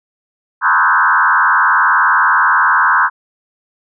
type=tone with frequency modulation; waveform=sine; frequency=1280 Hz; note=D#6; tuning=49 cents sharp; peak=-8 dBFS; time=0.61-3.1 s; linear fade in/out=50 ms; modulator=79.9 Hz; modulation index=4.2; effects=none